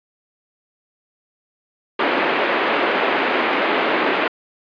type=band-pass noise; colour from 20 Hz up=pink; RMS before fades=-19 dBFS; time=1.99-4.28 s; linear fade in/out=5 ms; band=300 to 2800 Hz; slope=24 dB/octave; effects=resampled to 11025 Hz